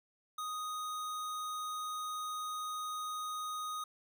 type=tone; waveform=square; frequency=1244.5 Hz; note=D#6; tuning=in tune; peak=-38 dBFS; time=0.38-3.84 s; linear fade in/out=5 ms; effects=none